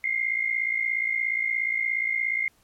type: tone pair together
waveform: sine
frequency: 2081 / 2138 Hz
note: C7 / C7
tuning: -10 / +37 cents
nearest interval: unison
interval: 47 cents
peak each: -26 dBFS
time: 0.04-2.48 s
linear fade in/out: 2 ms
effects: pink hiss -63 dBFS RMS until 2.63 s + MP3 64 kbps